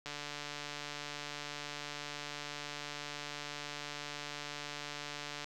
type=click train; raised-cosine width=0.2 ms; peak=-24 dBFS; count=787; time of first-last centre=0.06-5.444 s; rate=146 Hz; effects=none